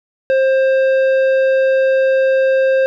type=tone with tanh clipping; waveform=sine; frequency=530 Hz; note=C5; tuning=22 cents sharp; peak=-12 dBFS; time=0.3-2.86 s; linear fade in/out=0 ms; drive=10 dB; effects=none